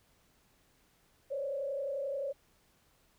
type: tone with frequency modulation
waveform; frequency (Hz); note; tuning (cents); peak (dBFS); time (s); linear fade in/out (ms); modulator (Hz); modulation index
sine; 554.4; C#5; 0; -33; 1.3-2.33; 20; 31.4; 1
effects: pink hiss -69 dBFS RMS until 3.18 s